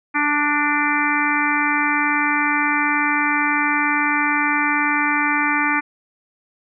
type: harmonic tone with a mistuned harmonic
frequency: 293.7 Hz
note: D4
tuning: in tune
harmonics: 1 / 3 / 4 / 5 / 6 / 7 / 8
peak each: -24 / -24 / -24 / -24 / -24 / -24 / -24 dBFS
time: 0.14-5.81 s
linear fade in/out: 20 ms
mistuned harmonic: 6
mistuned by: +22 cents
effects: none